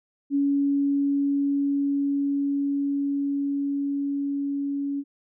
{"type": "tone with level ramp", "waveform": "sine", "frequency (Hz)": 281.2, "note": "C#4", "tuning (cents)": 25, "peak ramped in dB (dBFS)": [-19, -25], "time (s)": [0.3, 5.04], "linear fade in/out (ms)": 50, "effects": []}